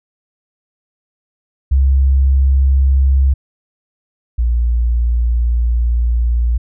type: tone pair in turn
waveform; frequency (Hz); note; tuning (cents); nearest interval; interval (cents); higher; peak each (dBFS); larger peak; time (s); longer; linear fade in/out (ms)
sine; 67.2 / 58.87; C2 / A#1; +47 / +18; major second; 229; first; -8 / -11; first; 1.71-3.34 / 4.38-6.58; second; 10
effects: none